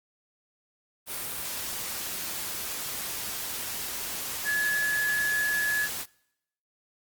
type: tone in noise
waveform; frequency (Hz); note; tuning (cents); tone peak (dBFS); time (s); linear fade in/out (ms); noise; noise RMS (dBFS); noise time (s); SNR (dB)
sine; 1700; G#6; +40; -24; 4.44-5.89; 50; white; -34; 1.06-6.06; +7
effects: noise-tail reverb RT60 0.8 s tail -24 dB re dry + Opus 32 kbps